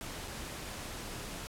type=noise with dropouts; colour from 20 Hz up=pink; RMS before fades=-42 dBFS; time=0.01-1.47 s; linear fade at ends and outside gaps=0 ms; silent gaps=0.276-0.28 s; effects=low-pass 12000 Hz 12 dB/octave